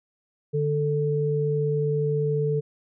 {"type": "tone pair together", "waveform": "sine", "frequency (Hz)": [148.26, 440.7], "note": ["D3", "A4"], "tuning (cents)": [17, 3], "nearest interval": "octave + perfect fifth", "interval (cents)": 1886, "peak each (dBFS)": -24, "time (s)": [0.53, 2.61], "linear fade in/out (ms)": 20, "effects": []}